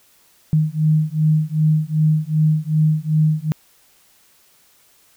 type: beating tone pair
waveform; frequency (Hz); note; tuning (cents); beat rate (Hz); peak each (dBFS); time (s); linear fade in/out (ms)
sine; 153.8 / 156.4; D#3 / D#3; -20 / +9; 2.6; -17; 0.53-3.52; 0
effects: white hiss -55 dBFS RMS until 5.16 s